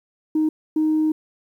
sine tone bursts at uneven times, 311.1 Hz, D#4, in tune, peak -15 dBFS, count 2, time 0.35-0.49 / 0.76-1.12 s, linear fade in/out 5 ms, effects tanh soft clip ceiling -13 dBFS + 9-bit

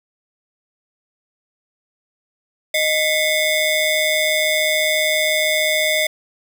25% pulse ring-modulated tone, 1397 Hz, F6, in tune, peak -9 dBFS, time 2.74-6.07 s, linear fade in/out 5 ms, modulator 776 Hz, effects none

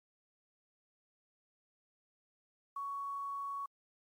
sine tone with quantisation, 1117 Hz, C#6, 13 cents sharp, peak -37 dBFS, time 2.76-3.66 s, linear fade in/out 5 ms, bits 11, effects MP3 64 kbps

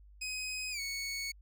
20% pulse tone with pitch glide, 2518 to 2218 Hz, D#7 to C#7, +20 to 0 cents, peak -31 dBFS, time 0.21-1.32 s, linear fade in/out 10 ms, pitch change -220 cents, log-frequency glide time 0.71-0.8 s, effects added 50 Hz sine -54 dBFS peak until 1.41 s

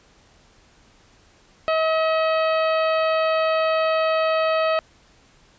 harmonic tone with a mistuned harmonic, 639 Hz, D#5, 46 cents sharp, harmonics 1 / 2 / 3 / 4 / 5 / 6 / 7, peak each -19 / -24 / -32 / -30 / -36 / -40 / -39 dBFS, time 1.68-4.79 s, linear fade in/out 0 ms, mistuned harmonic 5, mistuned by -33 cents, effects pink hiss -55 dBFS RMS until 5.58 s + resampled to 16000 Hz

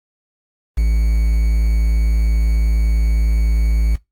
triangle tone with quantisation, 54.9 Hz, A1, 3 cents flat, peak -10 dBFS, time 0.77-3.96 s, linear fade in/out 10 ms, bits 6, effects noise-tail reverb RT60 0.2 s tail -22 dB re dry + AAC 64 kbps

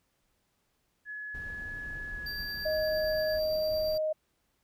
sine tone with pitch glide, 1698 to 1684.3 Hz, G#6 to G#6, +38 to +24 cents, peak -37 dBFS, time 1.05-3.4 s, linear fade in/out 50 ms, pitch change -14 cents, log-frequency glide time 2.07-2.26 s
brown noise, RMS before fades -45 dBFS, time 1.34-3.98 s, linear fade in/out 10 ms
square tone with tremolo, 4699 Hz, D8, in tune, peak -37 dBFS, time 2.26-3.98 s, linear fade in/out 5 ms, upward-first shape sine, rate 8.8 Hz, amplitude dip 25%
sine tone, 622.3 Hz, D#5, in tune, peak -27 dBFS, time 2.65-4.13 s, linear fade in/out 10 ms
effects pink hiss -75 dBFS RMS until 4.63 s

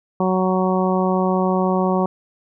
harmonic tone, 186 Hz, F#3, 9 cents sharp, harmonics 1 / 2 / 3 / 4 / 5 / 6, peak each -19 / -22 / -24 / -25 / -26 / -27 dBFS, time 0.2-2.06 s, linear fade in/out 2 ms, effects none

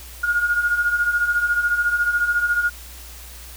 sine beating tone pair, 1419 / 1433 Hz, F6 / F6, +27 / +44 cents, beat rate 14 Hz, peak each -24 / -18 dBFS, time 0.23-2.7 s, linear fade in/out 10 ms, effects added 60 Hz sine -39 dBFS peak until 3.56 s + white hiss -41 dBFS RMS until 3.56 s

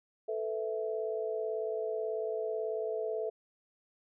sine chord, A suspended second, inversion none, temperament equal with one note detuned, 440 / 498.2 / 659.3 Hz, A4 / B4 / E5, 0 / +15 / 0 cents, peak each -34 / -40 / -37 dBFS, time 0.28-3.3 s, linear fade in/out 10 ms, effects none

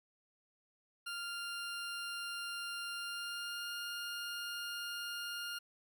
20% pulse tone with pitch glide, 1396.9 to 1411.5 Hz, F6 to F6, 0 to +18 cents, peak -35 dBFS, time 1.06-5.59 s, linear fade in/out 10 ms, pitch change +18 cents, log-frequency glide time 2.93-3.74 s, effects none

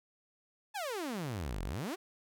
sawtooth exponential two-way sweep, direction down then up, 890 to 39.78 to 410.1 Hz, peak -32 dBFS, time 0.74-1.96 s, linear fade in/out 20 ms, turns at 1.63 s, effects none

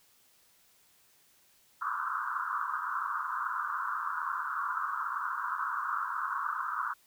pink band-pass noise, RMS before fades -34 dBFS, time 1.81-6.94 s, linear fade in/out 10 ms, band 1000 to 1500 Hz, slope 96 dB/octave, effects white hiss -65 dBFS RMS until 7.06 s

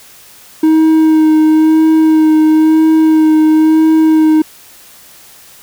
triangle tone with vibrato, 314.5 Hz, D#4, 19 cents sharp, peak -3 dBFS, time 0.63-4.42 s, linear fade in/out 5 ms, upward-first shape sine, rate 0.99 Hz, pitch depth 17 cents each way, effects white hiss -39 dBFS RMS until 5.62 s

